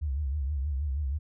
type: tone with vibrato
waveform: sine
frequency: 70.7 Hz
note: C#2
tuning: 35 cents sharp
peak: -27 dBFS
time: 0.01-1.19 s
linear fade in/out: 20 ms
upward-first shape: triangle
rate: 6.3 Hz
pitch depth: 170 cents each way
effects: none